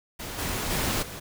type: noise with level steps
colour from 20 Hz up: pink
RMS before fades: -36 / -30 / -27 / -39 dBFS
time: 0.19-1.2 s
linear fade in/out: 10 ms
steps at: 0.38 / 0.7 / 1.02 s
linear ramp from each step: 10 ms
effects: none